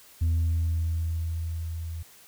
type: tone with level ramp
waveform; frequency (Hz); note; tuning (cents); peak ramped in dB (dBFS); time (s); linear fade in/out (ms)
sine; 82.3; E2; -2; -18 to -32; 0.21-2.03; 10
effects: tanh soft clip ceiling -20 dBFS + white hiss -53 dBFS RMS until 2.27 s